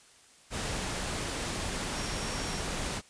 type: tone in noise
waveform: sine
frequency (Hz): 5570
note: F8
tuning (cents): -5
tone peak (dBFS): -43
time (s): 1.93-2.63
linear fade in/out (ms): 50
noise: pink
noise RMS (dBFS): -34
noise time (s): 0.5-3.02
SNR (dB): -12
effects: white hiss -58 dBFS RMS until 3.09 s + resampled to 22050 Hz